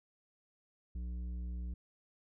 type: tone with tanh clipping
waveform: sine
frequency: 60.4 Hz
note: B1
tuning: 38 cents flat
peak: -39 dBFS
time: 0.95-1.74 s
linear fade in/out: 5 ms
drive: 9 dB
effects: none